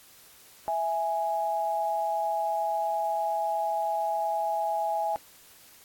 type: tone pair together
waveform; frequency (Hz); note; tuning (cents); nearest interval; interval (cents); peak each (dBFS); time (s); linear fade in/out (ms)
sine; 659.3 / 830.7; E5 / G#5; 0 / 0; major third; 400; -30 / -27; 0.68-5.16; 0
effects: white hiss -54 dBFS RMS until 5.84 s + AAC 64 kbps